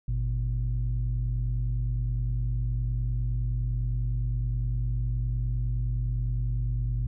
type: tone pair together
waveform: sine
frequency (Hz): 50.62 / 120.4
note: G#1 / B2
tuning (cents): -44 / -44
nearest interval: octave + minor third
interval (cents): 1500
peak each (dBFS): -26 / -27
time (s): 0.08-7.07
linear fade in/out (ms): 5
effects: tanh soft clip ceiling -20 dBFS